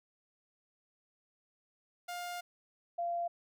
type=tone pair in turn; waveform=sawtooth / sine; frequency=706 / 689.5 Hz; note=F5 / F5; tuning=+19 / -22 cents; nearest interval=unison; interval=41 cents; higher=first; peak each=-35 / -32 dBFS; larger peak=second; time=2.08-2.41 / 2.98-3.28 s; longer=first; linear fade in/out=10 ms; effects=none